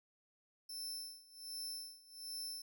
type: tone with tremolo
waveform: sawtooth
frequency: 5310 Hz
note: E8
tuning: 12 cents sharp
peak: -39 dBFS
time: 0.69-2.62 s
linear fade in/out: 5 ms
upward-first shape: sine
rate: 1.3 Hz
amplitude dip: 90%
effects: none